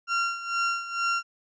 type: tone with tremolo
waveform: 35% pulse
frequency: 1377 Hz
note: F6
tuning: 25 cents flat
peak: -21 dBFS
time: 0.07-1.23 s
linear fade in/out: 50 ms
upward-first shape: sine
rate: 2.2 Hz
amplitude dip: 75%
effects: resampled to 16000 Hz